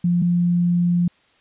sine tone pair in turn, 174.61 / 174.61 Hz, F3 / F3, 0 / 0 cents, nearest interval unison, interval 0 cents, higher neither, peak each -15 dBFS, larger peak neither, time 0.04-0.22 / 0.22-1.08 s, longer second, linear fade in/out 5 ms, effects white hiss -58 dBFS RMS until 1.4 s + resampled to 8000 Hz

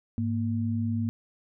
sine tone pair together, 103.5 / 232.3 Hz, G#2 / A#3, -5 / -6 cents, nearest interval octave + major second, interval 1399 cents, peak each -28 dBFS, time 0.18-1.09 s, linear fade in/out 0 ms, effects none

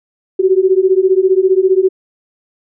sine beating tone pair, 370 / 385 Hz, F#4 / G4, 0 / -31 cents, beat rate 15 Hz, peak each -11 dBFS, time 0.39-1.89 s, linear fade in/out 10 ms, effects none

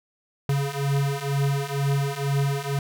square beating tone pair, 138.59 / 140.69 Hz, C#3 / C#3, 0 / +26 cents, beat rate 2.1 Hz, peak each -27 / -25 dBFS, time 0.49-2.79 s, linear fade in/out 2 ms, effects none

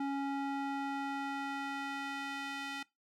square tone with band-pass filter sweep, 277.2 Hz, C#4, in tune, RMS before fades -38 dBFS, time 0-2.83 s, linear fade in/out 5 ms, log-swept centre 600 to 2500 Hz, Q 0.87, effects noise-tail reverb RT60 0.2 s tail -21 dB re dry

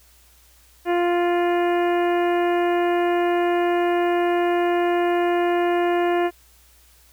harmonic tone with a mistuned harmonic, 349.2 Hz, F4, in tune, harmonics 1 / 2 / 3 / 4 / 5 / 6 / 7 / 8, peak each -19 / -23 / -31 / -35 / -32 / -38 / -38 / -40 dBFS, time 0.85-6.31 s, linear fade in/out 50 ms, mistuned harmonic 8, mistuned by +40 cents, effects added 60 Hz sine -55 dBFS peak until 7.12 s + white hiss -55 dBFS RMS until 7.12 s

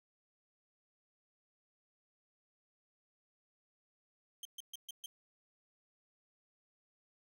sawtooth tone bursts, 3153 Hz, G7, 9 cents sharp, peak -40 dBFS, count 5, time 4.43-5.06 s, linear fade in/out 2 ms, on 22 ms, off 130 ms, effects none

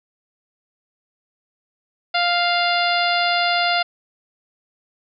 harmonic tone with a mistuned harmonic, 699 Hz, F5, 1 cent sharp, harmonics 1 / 2 / 3 / 4 / 5 / 6 / 7, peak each -20 / -23 / -25 / -26 / -27 / -28 / -28 dBFS, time 2.14-3.83 s, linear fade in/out 10 ms, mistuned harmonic 7, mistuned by -19 cents, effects none

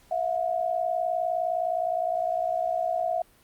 sine tone pair together, 658 / 717.6 Hz, E5 / F5, -3 / +47 cents, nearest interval major second, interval 150 cents, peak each -27 dBFS, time 0.11-3.22 s, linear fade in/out 5 ms, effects pink hiss -59 dBFS RMS until 3.43 s + Opus 48 kbps

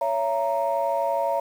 sine chord, A# diminished, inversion first, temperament just, 559.4 / 671.3 / 932.3 Hz, C#5 / E5 / A#5, +16 / +31 / 0 cents, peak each -25 dBFS, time 0.01-1.4 s, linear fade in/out 5 ms, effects tanh soft clip ceiling -14 dBFS + 8-bit

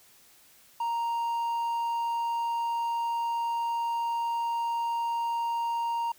triangle tone, 932.3 Hz, A#5, in tune, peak -25 dBFS, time 0.8-6.12 s, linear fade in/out 5 ms, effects white hiss -58 dBFS RMS until 6.18 s

